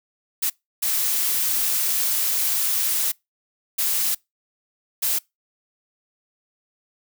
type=noise bursts at uneven times; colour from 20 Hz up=blue; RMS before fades=-22 dBFS; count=4; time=0.42-0.5 / 0.82-3.12 / 3.78-4.15 / 5.02-5.19 s; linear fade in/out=10 ms; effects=noise-tail reverb RT60 0.2 s tail -25 dB re dry